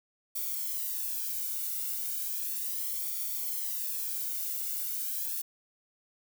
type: noise with flanger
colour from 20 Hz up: violet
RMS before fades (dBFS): -34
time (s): 0.35-5.42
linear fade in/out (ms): 10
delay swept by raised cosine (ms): 0.88 to 1.41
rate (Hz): 0.35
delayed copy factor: +0.75
effects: none